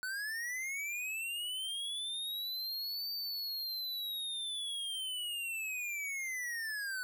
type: linear two-way sweep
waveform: square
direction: up then down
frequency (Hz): 1480 to 4621 to 1480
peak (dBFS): -37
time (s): 0.03-7.03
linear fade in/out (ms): 0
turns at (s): 3.12
effects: none